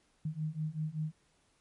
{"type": "beating tone pair", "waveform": "sine", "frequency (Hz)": [152.6, 157.8], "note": ["D#3", "D#3"], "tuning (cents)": [-33, 25], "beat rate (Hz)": 5.2, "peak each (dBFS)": [-37, -36], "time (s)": [0.25, 1.12], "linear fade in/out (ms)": 5, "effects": ["pink hiss -71 dBFS RMS until 1.6 s", "MP3 48 kbps"]}